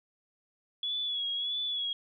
sine tone with vibrato, 3381 Hz, G#7, 30 cents sharp, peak -30 dBFS, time 0.83-1.93 s, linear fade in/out 2 ms, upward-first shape sine, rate 1.6 Hz, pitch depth 49 cents each way, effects none

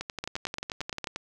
two click trains, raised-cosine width 0.2 ms, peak -15 / -16 dBFS, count 8 / 14, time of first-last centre 0.24-1.043 / 0.01-1.16 s, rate 8.72 / 11.3 Hz, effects none

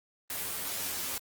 white noise with comb filter, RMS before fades -35 dBFS, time 0.3-1.18 s, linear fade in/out 2 ms, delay 11 ms, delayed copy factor +0.85, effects Opus 24 kbps

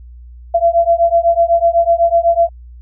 sine beating tone pair, 674 / 682 Hz, E5 / F5, +38 / -41 cents, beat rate 8 Hz, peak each -12 dBFS, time 0.54-2.49 s, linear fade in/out 10 ms, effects added 60 Hz sine -33 dBFS peak until 2.81 s

